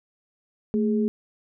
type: tone pair together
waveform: sine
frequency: 220 / 415 Hz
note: A3 / G#4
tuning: 0 / -1 cents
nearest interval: major seventh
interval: 1099 cents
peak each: -21 / -26 dBFS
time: 0.74-1.08 s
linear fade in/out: 0 ms
effects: none